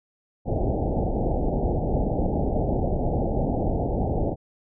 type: low-pass noise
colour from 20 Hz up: pink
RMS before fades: -24 dBFS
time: 0.45-4.36 s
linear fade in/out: 50 ms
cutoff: 820 Hz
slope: 96 dB/octave
effects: none